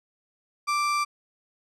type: tone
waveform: 35% pulse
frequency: 1174.7 Hz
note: D6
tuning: in tune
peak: -21 dBFS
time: 0.67-1.05 s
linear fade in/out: 20 ms
effects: low-pass 8000 Hz 12 dB/octave